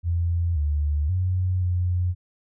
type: tone with pitch steps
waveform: sine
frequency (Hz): 85.4 / 73.9 / 91.8 / 89.5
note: F2 / D2 / F#2 / F2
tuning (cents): -38 / +11 / -13 / +43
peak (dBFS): -20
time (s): 0.03-2.15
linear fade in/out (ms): 50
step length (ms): 530
effects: none